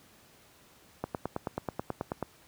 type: click train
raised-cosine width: 1 ms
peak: -17 dBFS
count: 12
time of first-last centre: 1.04-2.227 s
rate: 9.27 Hz
effects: pink hiss -59 dBFS RMS until 2.47 s + high-pass 80 Hz 12 dB/octave